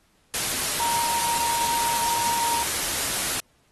sine tone in noise, 935 Hz, A#5, 5 cents sharp, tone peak -24 dBFS, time 0.8-2.63 s, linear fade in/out 0 ms, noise white, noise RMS -26 dBFS, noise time 0.34-3.4 s, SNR -1 dB, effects pink hiss -64 dBFS RMS until 3.71 s + AAC 32 kbps

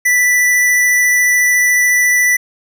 square tone with vibrato, 1975.5 Hz, B6, in tune, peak -10 dBFS, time 0.05-2.37 s, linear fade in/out 10 ms, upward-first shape sine, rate 14 Hz, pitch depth 8 cents each way, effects none

